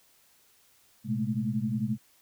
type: tone cluster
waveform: sine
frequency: 114.1 / 129.1 / 211.3 / 222.6 Hz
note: A#2 / C3 / G#3 / A3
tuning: -37 / -23 / +30 / +20 cents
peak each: -36 / -33 / -30 / -33 dBFS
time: 1.04-1.98 s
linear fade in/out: 50 ms
effects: white hiss -63 dBFS RMS until 2.21 s